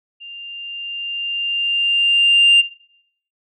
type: tone with level ramp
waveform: sine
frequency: 2794 Hz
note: F7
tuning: in tune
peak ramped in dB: -33 to -6 dBFS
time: 0.2-2.62 s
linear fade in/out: 20 ms
effects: noise-tail reverb RT60 0.7 s tail -18 dB re dry + tanh soft clip ceiling -5 dBFS